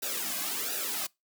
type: noise with flanger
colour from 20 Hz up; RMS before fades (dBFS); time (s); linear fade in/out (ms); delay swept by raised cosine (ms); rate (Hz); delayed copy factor
white; -33; 0.02-1.07; 10; 0.92 to 2.22; 1.4; -0.85
effects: noise-tail reverb RT60 0.2 s tail -24 dB re dry + high-pass 200 Hz 12 dB/octave